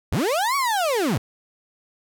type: linear two-way sweep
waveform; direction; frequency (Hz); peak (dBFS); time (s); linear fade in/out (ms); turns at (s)
35% pulse; up then down; 51 to 1146 to 88.6; -18; 0.12-1.18; 5; 0.56
effects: none

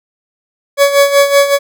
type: tone with tremolo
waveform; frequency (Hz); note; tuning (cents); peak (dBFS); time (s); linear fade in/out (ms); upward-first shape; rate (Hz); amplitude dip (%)
40% pulse; 563; C#5; +27; -3; 0.77-1.59; 50; sine; 5.3; 70
effects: none

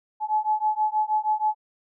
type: beating tone pair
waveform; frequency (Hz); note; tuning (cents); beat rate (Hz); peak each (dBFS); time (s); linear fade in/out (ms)
sine; 854 / 860.3; G#5 / A5; +48 / -39; 6.3; -24; 0.2-1.55; 50
effects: none

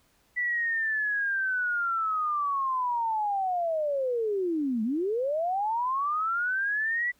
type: linear two-way sweep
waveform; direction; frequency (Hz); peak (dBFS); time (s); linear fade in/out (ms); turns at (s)
sine; down then up; 1975.5 to 210.3 to 1975.5; -25; 0.36-7.12; 20; 4.83
effects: pink hiss -66 dBFS RMS until 7.19 s

